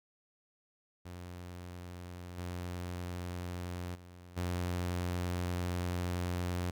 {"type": "tone with level steps", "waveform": "sawtooth", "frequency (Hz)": 88.8, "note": "F2", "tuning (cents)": 29, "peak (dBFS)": [-40, -34, -47, -29], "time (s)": [1.05, 6.71], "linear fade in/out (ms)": 10, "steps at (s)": [2.37, 3.94, 4.36], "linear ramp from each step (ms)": 20, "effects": []}